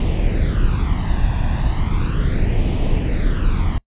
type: noise with flanger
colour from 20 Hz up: brown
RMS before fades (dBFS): -17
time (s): 0-3.78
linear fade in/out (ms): 2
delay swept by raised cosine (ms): 0.33 to 1.16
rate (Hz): 0.36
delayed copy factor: +0.65
effects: noise-tail reverb RT60 0.1 s tail -25 dB re dry + resampled to 8000 Hz